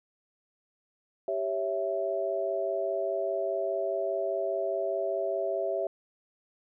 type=chord; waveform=sine; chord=C# diminished; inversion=second; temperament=equal; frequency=392 / 554.4 / 659.3 Hz; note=G4 / C#5 / E5; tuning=0 / 0 / 0 cents; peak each=-33 / -33 / -30 dBFS; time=1.28-5.87 s; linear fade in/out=2 ms; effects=none

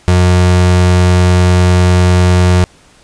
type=tone; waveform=35% pulse; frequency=90 Hz; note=F#2; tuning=47 cents flat; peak=-4 dBFS; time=0.08-2.64 s; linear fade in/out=0 ms; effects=pink hiss -45 dBFS RMS until 3.03 s + resampled to 22050 Hz

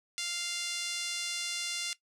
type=tone with high-pass filter; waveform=5% pulse; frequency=697 Hz; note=F5; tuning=4 cents flat; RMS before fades=-35 dBFS; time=0.18-1.93 s; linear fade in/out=0 ms; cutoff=2300 Hz; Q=1.1; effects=noise-tail reverb RT60 0.1 s tail -17 dB re dry + low-pass 11000 Hz 12 dB/octave

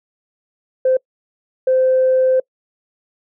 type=tone bursts at uneven times; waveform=sine; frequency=518 Hz; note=C5; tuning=17 cents flat; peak=-10 dBFS; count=2; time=0.85-0.97 / 1.67-2.4 s; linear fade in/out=5 ms; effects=noise-tail reverb RT60 0.1 s tail -26 dB re dry + tanh soft clip ceiling -7 dBFS

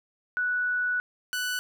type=tone pair in turn; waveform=sine / sawtooth; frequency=1477 / 1486.4 Hz; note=F#6 / F#6; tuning=-3 / +7 cents; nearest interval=unison; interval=10 cents; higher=second; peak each=-24 dBFS; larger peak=neither; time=0.37-1 / 1.33-1.59 s; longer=first; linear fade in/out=0 ms; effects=none

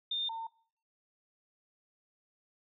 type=tone pair in turn; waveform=sine; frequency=3623 / 905.8 Hz; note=A7 / A#5; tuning=+50 / -50 cents; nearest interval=2 octaves; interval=2400 cents; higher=first; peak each=-31 / -36 dBFS; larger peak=first; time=0.11-0.29 / 0.29-0.47 s; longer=neither; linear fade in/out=5 ms; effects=noise-tail reverb RT60 0.5 s tail -21 dB re dry

